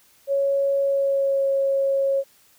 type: tone with pitch glide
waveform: sine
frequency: 554.4 to 547.1 Hz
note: C#5 to C#5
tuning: 0 to -23 cents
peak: -18 dBFS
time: 0.27-2.24 s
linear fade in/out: 50 ms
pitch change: -23 cents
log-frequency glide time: 0.82-1.46 s
effects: white hiss -57 dBFS RMS until 2.58 s